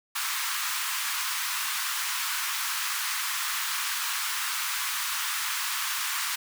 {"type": "high-pass noise", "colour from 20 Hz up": "pink", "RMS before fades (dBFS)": -30, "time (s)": [0.15, 6.36], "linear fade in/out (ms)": 10, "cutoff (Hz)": 1000, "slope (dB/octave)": 48, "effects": []}